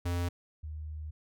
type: tone pair in turn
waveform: square / sine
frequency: 87.4 / 76.83 Hz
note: F2 / D#2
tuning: +2 / -21 cents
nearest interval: major second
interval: 223 cents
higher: first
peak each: -30 / -37 dBFS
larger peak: first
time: 0.05-0.29 / 0.63-1.11 s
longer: second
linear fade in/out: 10 ms
effects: none